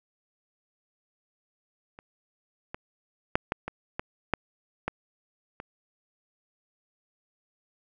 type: clicks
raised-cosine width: 0.5 ms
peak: -30 / -20 / -6 / -11 / -18 / -15 / -8 / -13 / -23 dBFS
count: 9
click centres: 1.989 / 2.745 / 3.355 / 3.521 / 3.68 / 3.995 / 4.337 / 4.88 / 5.601 s
effects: none